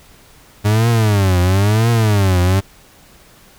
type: tone with vibrato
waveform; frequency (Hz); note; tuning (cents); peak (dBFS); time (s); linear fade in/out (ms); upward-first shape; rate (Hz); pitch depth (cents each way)
40% pulse; 102.2; G#2; -27; -10; 0.64-2.61; 20; triangle; 0.99; 260
effects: pink hiss -46 dBFS RMS until 3.58 s